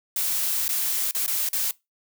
blue noise with dropouts, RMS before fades -25 dBFS, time 0.16-1.71 s, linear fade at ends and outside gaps 2 ms, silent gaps 0.681-0.69 / 1.111-1.148 / 1.263-1.278 / 1.489-1.53 s, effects noise-tail reverb RT60 0.2 s tail -21 dB re dry

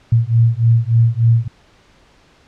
sine beating tone pair, 113.9 / 117.3 Hz, A#2 / A#2, -40 / +11 cents, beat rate 3.4 Hz, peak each -13 dBFS, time 0.12-1.48 s, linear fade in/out 5 ms, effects pink hiss -51 dBFS RMS until 2.47 s + low-pass 5000 Hz 12 dB/octave

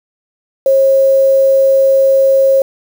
sine tone with quantisation, 540 Hz, C#5, 45 cents flat, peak -6 dBFS, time 0.66-2.62 s, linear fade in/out 2 ms, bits 5, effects none

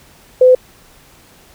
sine tone, 508 Hz, B4, 49 cents sharp, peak -4 dBFS, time 0.41-0.55 s, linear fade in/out 5 ms, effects pink hiss -46 dBFS RMS until 1.54 s

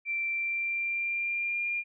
sine tone with pitch glide, 2349 to 2404 Hz, D7 to D7, 0 to +40 cents, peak -28 dBFS, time 0.05-1.84 s, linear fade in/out 50 ms, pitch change +40 cents, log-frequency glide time 0.3-1.69 s, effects none

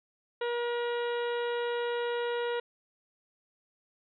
harmonic tone, 477.4 Hz, A#4, 41 cents sharp, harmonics 1 / 2 / 3 / 4 / 5 / 6 / 7 / 8, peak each -30 / -38 / -40 / -43 / -50 / -46 / -50 / -49 dBFS, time 0.41-2.6 s, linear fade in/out 5 ms, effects none

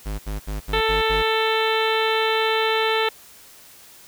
square tone bursts, 51.7 Hz, G#1, 7 cents flat, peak -26 dBFS, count 6, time 0.05-1.23 s, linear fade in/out 20 ms, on 140 ms, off 68 ms
harmonic tone, 442.6 Hz, A4, 10 cents sharp, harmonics 1 / 2 / 3 / 4 / 5 / 6 / 7 / 8 / 9, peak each -22 / -25 / -27 / -28 / -29 / -30 / -30 / -31 / -32 dBFS, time 0.73-3.09 s, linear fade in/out 5 ms
effects white hiss -47 dBFS RMS until 4.07 s

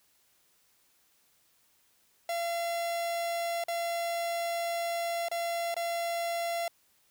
45% pulse tone with dropouts, 682 Hz, F5, 41 cents flat, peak -30 dBFS, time 2.29-6.68 s, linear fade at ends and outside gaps 2 ms, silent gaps 3.639-3.683 / 5.285-5.314 / 5.743-5.765 s, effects white hiss -68 dBFS RMS until 7.1 s

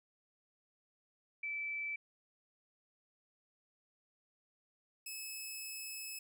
sine / 10% pulse tone pair in turn, 2318 / 2591 Hz, D7 / E7, -23 / -30 cents, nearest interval major second, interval 193 cents, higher second, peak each -37 / -34 dBFS, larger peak second, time 1.43-1.96 / 5.06-6.19 s, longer second, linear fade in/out 5 ms, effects none

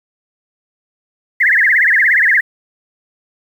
sine tone with vibrato, 1854 Hz, A#6, 10 cents flat, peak -8 dBFS, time 1.4-2.41 s, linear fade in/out 10 ms, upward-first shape triangle, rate 17 Hz, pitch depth 270 cents each way, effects 7-bit

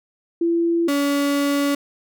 sine / 35% pulse tone pair in turn, 337.5 / 283.8 Hz, E4 / C#4, +41 / +41 cents, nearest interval minor third, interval 300 cents, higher first, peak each -16 dBFS, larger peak neither, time 0.41-0.88 / 0.88-1.75 s, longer second, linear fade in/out 5 ms, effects none

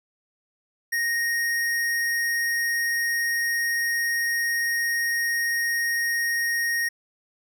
square tone, 1864.7 Hz, A#6, in tune, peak -23 dBFS, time 0.92-6.89 s, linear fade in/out 10 ms, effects none

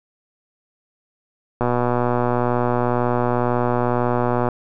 click train, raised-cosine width 1 ms, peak -6 dBFS, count 352, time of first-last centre 1.61-4.487 s, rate 122 Hz, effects none

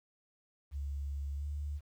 sine tone with pitch glide, 70.5 to 73.07 Hz, C#2 to D2, +30 to -8 cents, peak -35 dBFS, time 0.71-1.81 s, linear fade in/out 50 ms, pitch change +62 cents, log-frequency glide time 1.36-1.45 s, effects 11-bit

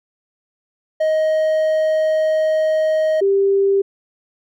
triangle / sine tone pair in turn, 627 / 394 Hz, D#5 / G4, +13 / +9 cents, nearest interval minor sixth, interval 804 cents, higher first, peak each -12 dBFS, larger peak neither, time 1-3.21 / 3.21-3.82 s, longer first, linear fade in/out 10 ms, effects none

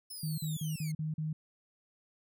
10% pulse linear sweep, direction down, 5260 to 2093 Hz, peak -36 dBFS, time 0.1-0.92 s, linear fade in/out 10 ms
sine tone bursts, 155.56 Hz, D#3, in tune, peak -32 dBFS, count 6, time 0.23-1.33 s, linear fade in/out 5 ms, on 150 ms, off 40 ms
effects none

